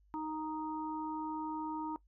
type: harmonic tone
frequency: 311.1 Hz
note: D#4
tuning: in tune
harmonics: 1 / 3 / 4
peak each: -39 / -39 / -49 dBFS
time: 0.14-1.96 s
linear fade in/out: 0 ms
effects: noise-tail reverb RT60 0.1 s tail -20 dB re dry + added 50 Hz sine -64 dBFS peak until 2.07 s